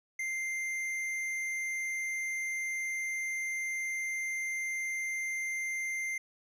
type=tone with tanh clipping; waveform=sine; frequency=2093 Hz; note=C7; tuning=in tune; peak=-34 dBFS; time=0.19-6.18 s; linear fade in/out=5 ms; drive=11 dB; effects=none